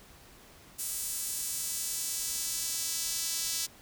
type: tone with high-pass filter sweep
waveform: sawtooth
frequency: 329.6 Hz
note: E4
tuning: in tune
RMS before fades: -34 dBFS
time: 0.78-3.67 s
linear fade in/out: 20 ms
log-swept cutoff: 8700 to 5400 Hz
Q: 1.2
effects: pink hiss -55 dBFS RMS until 3.81 s